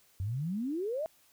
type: exponential sweep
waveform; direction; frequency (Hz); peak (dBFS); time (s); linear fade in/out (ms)
sine; up; 89.7 to 659.3; -31; 0.2-1.06; 0
effects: white hiss -65 dBFS RMS until 1.32 s